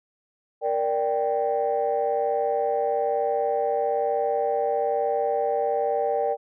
sine chord, G minor, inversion first, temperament equal, 466.2 / 587.3 / 784 Hz, Bb4 / D5 / G5, 0 / 0 / 0 cents, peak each -25 dBFS, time 0.61-6.37 s, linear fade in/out 50 ms, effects tanh soft clip ceiling -14 dBFS

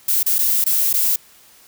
violet noise with dropouts, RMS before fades -17 dBFS, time 0.08-1.16 s, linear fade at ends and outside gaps 5 ms, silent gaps 0.23-0.262 / 0.384-0.388 / 0.642-0.662 / 0.93-0.938 s, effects white hiss -49 dBFS RMS until 1.67 s

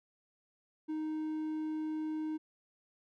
triangle tone, 311.1 Hz, D#4, in tune, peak -32 dBFS, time 0.88-2.38 s, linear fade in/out 20 ms, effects none

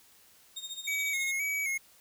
30% pulse tone with tremolo, 3694 Hz, A#7, 16 cents flat, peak -33 dBFS, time 0.56-1.32 s, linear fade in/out 10 ms, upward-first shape sine, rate 14 Hz, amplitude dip 75%
square tone with vibrato, 2217 Hz, C#7, in tune, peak -30 dBFS, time 0.87-1.78 s, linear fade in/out 10 ms, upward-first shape square, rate 1.9 Hz, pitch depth 44 cents each way
effects white hiss -60 dBFS RMS until 2 s

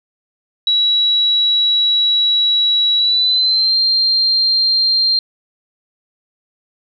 sine tone with pitch glide, 3900 to 4180 Hz, B7 to C8, -23 to -2 cents, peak -11 dBFS, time 0.67-5.19 s, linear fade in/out 2 ms, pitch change +121 cents, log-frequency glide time 2.97-3.77 s, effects none

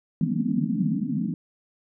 white band-pass noise, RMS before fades -25 dBFS, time 0.21-1.34 s, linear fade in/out 2 ms, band 150 to 280 Hz, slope 96 dB/octave, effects none

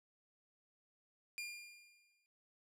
sawtooth tone with exponential decay, 2407 Hz, D7, 42 cents sharp, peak -37 dBFS, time 1.38-2.26 s, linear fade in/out 0 ms, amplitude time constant 190 ms, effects low-pass 12000 Hz 12 dB/octave

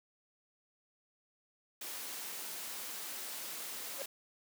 white high-pass noise, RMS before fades -43 dBFS, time 1.81-4.06 s, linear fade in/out 5 ms, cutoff 220 Hz, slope 12 dB/octave
triangle tone with exponential growth, 548 Hz, C#5, 20 cents flat, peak -33 dBFS, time 3.94-4.02 s, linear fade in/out 2 ms, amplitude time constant 16 ms
effects none

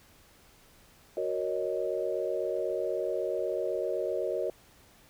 sine chord, D# minor seventh, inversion first, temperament equal, 370 / 466.2 / 554.4 / 622.3 Hz, F#4 / A#4 / C#5 / D#5, 0 / 0 / 0 / 0 cents, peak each -34 dBFS, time 1.17-4.5 s, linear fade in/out 2 ms, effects pink hiss -59 dBFS RMS until 5.09 s

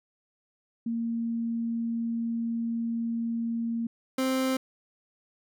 sine / 30% pulse tone pair in turn, 231 / 261.8 Hz, A#3 / C4, -16 / +1 cents, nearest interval major second, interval 217 cents, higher second, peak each -27 / -22 dBFS, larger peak second, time 0.86-3.87 / 4.18-4.57 s, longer first, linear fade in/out 5 ms, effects none

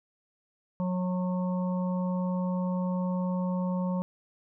harmonic tone, 182.1 Hz, F#3, 27 cents flat, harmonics 1 / 3 / 5 / 6, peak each -27 / -36 / -40 / -44 dBFS, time 0.8-4.02 s, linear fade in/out 0 ms, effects none

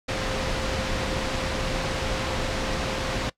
sine tone in noise, 526 Hz, C5, 9 cents sharp, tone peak -34 dBFS, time 0.08-3.3 s, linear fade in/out 10 ms, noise pink, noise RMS -27 dBFS, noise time 0.08-3.3 s, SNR -10 dB, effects noise-tail reverb RT60 0.1 s tail -20 dB re dry + low-pass 5000 Hz 12 dB/octave

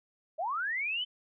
sine linear sweep, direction up, 587.3 to 3097 Hz, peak -30 dBFS, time 0.38-1.05 s, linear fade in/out 20 ms, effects none

